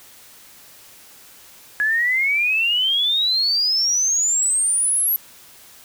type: exponential sweep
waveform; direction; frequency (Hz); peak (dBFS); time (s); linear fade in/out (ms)
sine; up; 1675 to 11840; -16; 1.8-5.16; 0
effects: white hiss -46 dBFS RMS until 5.84 s